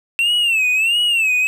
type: tone with vibrato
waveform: triangle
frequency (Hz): 2690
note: E7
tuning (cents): +34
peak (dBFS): -12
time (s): 0.19-1.47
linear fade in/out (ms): 0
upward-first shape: sine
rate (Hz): 1.5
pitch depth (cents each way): 140
effects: none